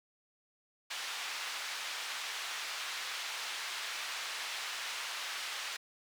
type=band-pass noise; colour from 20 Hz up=white; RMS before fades=-40 dBFS; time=0.9-5.77 s; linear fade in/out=10 ms; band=990 to 4000 Hz; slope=12 dB/octave; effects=none